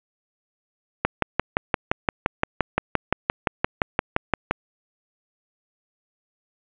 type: click train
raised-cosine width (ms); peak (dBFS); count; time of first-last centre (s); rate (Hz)
0.5; -3; 21; 1.05-4.51; 5.78
effects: resampled to 8000 Hz + 7-bit